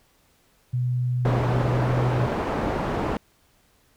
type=tone with vibrato; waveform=sine; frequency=123.47 Hz; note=B2; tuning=in tune; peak=-21 dBFS; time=0.73-2.27 s; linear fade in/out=10 ms; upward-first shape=square; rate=0.98 Hz; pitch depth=11 cents each way
type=low-pass noise; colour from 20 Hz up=white; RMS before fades=-26 dBFS; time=1.25-3.17 s; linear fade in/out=2 ms; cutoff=710 Hz; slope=12 dB/octave
effects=pink hiss -62 dBFS RMS until 3.96 s